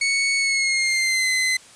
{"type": "tone with pitch glide", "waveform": "sawtooth", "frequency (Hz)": [2217, 2045], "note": ["C#7", "C7"], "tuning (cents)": [0, -40], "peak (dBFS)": -15, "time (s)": [0.01, 1.57], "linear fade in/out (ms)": 5, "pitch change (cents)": -140, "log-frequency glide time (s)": [0.37, 1.29], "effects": ["white hiss -47 dBFS RMS until 1.75 s", "resampled to 22050 Hz"]}